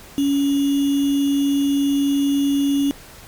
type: tone with sample-and-hold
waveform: sine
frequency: 280.7 Hz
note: C#4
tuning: 22 cents sharp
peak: -15 dBFS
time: 0.18-2.91 s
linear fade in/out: 0 ms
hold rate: 3150 Hz
effects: pink hiss -42 dBFS RMS until 3.27 s + MP3 96 kbps

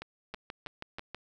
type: two click trains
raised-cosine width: 0.3 ms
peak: -24 / -23 dBFS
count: 4 / 6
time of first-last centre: 0.02-0.994 / 0.34-1.146 s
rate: 3.08 / 6.2 Hz
effects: none

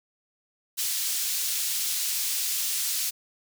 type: high-pass noise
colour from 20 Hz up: pink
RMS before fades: -28 dBFS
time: 0.77-3.11 s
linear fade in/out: 20 ms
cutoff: 4600 Hz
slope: 12 dB/octave
effects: none

